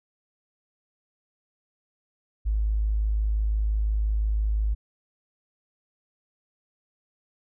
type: tone with tanh clipping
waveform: triangle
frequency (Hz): 52.9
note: G#1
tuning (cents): +33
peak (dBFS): -21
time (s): 2.45-4.75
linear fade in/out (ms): 20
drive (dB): 3
effects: none